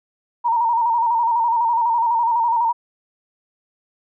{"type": "tone with vibrato", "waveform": "sine", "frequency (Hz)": 932.3, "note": "A#5", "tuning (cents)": 0, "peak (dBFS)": -15, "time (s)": [0.44, 2.73], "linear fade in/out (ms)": 20, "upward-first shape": "square", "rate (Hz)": 12, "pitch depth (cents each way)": 46, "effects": []}